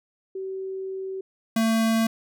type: tone pair in turn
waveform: sine / square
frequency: 381.9 / 224.7 Hz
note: G4 / A3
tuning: -45 / +37 cents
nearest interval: major sixth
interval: 918 cents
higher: first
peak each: -29 / -20 dBFS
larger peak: second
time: 0.35-1.21 / 1.56-2.07 s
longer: first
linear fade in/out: 5 ms
effects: none